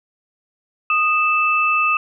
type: tone pair together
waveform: sine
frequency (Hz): 1238.8 / 2637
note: D#6 / E7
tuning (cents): -8 / 0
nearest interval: octave + minor second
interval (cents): 1308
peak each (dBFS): -17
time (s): 0.9-1.97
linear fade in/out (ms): 2
effects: none